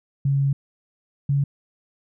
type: tone pair in turn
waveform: sine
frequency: 138.59 / 140.52 Hz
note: C#3 / C#3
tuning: 0 / +24 cents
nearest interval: unison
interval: 24 cents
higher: second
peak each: -17 dBFS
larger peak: neither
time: 0.25-0.53 / 1.29-1.44 s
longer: first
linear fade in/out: 5 ms
effects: none